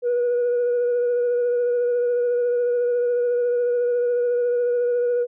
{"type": "tone with vibrato", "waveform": "sine", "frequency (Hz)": 484.9, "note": "B4", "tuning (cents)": -32, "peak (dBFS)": -16, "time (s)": [0.02, 5.27], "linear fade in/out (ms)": 50, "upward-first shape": "triangle", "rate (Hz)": 14, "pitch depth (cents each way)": 24, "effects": ["tanh soft clip ceiling -16 dBFS"]}